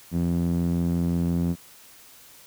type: tone with band-pass filter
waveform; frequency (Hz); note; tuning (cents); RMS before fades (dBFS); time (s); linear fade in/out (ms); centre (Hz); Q
sawtooth; 85.8; F2; -30; -24; 0.11-1.56; 50; 200; 2.5
effects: white hiss -50 dBFS RMS until 2.46 s